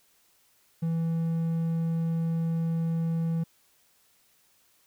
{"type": "tone", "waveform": "triangle", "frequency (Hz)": 164.81, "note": "E3", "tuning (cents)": 0, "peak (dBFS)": -23, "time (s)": [0.82, 3.44], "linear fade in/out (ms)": 10, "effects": ["white hiss -65 dBFS RMS until 4.86 s"]}